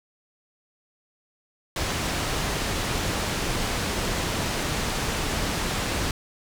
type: low-pass noise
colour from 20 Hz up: pink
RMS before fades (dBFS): -27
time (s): 1.76-6.11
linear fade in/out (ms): 2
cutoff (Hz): 8100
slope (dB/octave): 12
effects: none